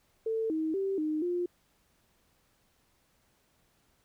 sine tone with pitch steps, 446.3 / 316.4 / 388.9 / 308.2 / 353 Hz, A4 / D#4 / G4 / D#4 / F4, +25 / +29 / -14 / -16 / +19 cents, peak -28 dBFS, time 0.26-1.46 s, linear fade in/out 5 ms, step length 240 ms, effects pink hiss -70 dBFS RMS until 4.04 s

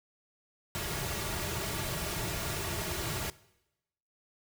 pink noise with comb filter, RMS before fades -35 dBFS, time 0.75-3.3 s, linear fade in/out 0 ms, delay 3.9 ms, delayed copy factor -0.65, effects noise-tail reverb RT60 0.9 s tail -20 dB re dry

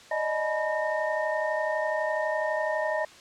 sine tone cluster, 594 / 626 / 860 / 975 / 1833 Hz, D5 / D#5 / A5 / B5 / A#6, +20 / +10 / -40 / -23 / -30 cents, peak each -34 / -28 / -34 / -35 / -32 dBFS, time 0.11-3.05 s, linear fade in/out 5 ms, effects white hiss -50 dBFS RMS until 3.2 s + low-pass 6000 Hz 12 dB/octave

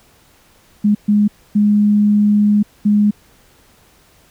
sine tone bursts at uneven times, 207.7 Hz, G#3, in tune, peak -9 dBFS, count 4, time 0.84-0.95 / 1.08-1.28 / 1.55-2.63 / 2.85-3.11 s, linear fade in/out 10 ms, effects pink hiss -51 dBFS RMS until 4.3 s

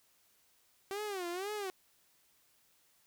sawtooth tone with vibrato, 382.3 Hz, G4, 43 cents flat, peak -33 dBFS, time 0.91-1.7 s, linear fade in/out 0 ms, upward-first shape sine, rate 2 Hz, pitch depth 180 cents each way, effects white hiss -70 dBFS RMS until 3.06 s

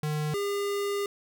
square tone pair in turn, 151.6 / 403.8 Hz, D#3 / G#4, -45 / -49 cents, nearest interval octave + perfect fourth, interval 1696 cents, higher second, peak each -28 dBFS, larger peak neither, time 0.03-0.34 / 0.34-1.06 s, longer second, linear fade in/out 2 ms, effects none

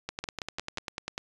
two click trains, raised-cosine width 0.2 ms, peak -16 / -16 dBFS, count 4 / 12, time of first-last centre 0.24-0.774 / 0.09-1.179 s, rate 5.62 / 10.1 Hz, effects resampled to 22050 Hz

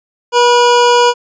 square tone pair together, 482.3 / 971.3 Hz, B4 / B5, -41 / -29 cents, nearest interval octave, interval 1212 cents, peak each -10 dBFS, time 0.32-1.14 s, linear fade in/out 50 ms, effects resampled to 16000 Hz

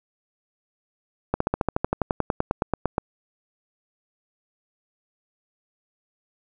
slowing click train, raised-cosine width 1 ms, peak -7 dBFS, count 19, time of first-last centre 1.34-2.981 s, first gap 64 ms, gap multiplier 1.04, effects none

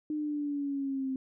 sine linear sweep, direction down, 305 to 261.6 Hz, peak -30 dBFS, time 0.1-1.16 s, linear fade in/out 2 ms, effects none

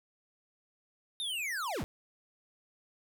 square linear sweep, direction down, 3729 to 36.71 Hz, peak -34 dBFS, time 1.2-1.84 s, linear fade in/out 0 ms, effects none

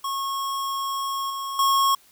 square tone with level steps, 1093 Hz, C#6, 25 cents flat, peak -26 / -29 / -18 dBFS, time 0.04-1.95 s, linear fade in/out 5 ms, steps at 1.3 / 1.59 s, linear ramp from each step 2 ms, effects white hiss -56 dBFS RMS until 2.11 s

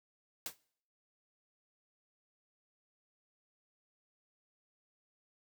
white noise with exponential decay, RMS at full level -35 dBFS, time 0.46-0.57 s, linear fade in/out 2 ms, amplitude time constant 22 ms, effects noise-tail reverb RT60 0.6 s tail -23 dB re dry

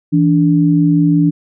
sine tone pair together, 164.81 / 290.6 Hz, E3 / D4, 0 / -18 cents, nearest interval minor seventh, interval 982 cents, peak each -11 dBFS, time 0.12-1.31 s, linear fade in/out 20 ms, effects none

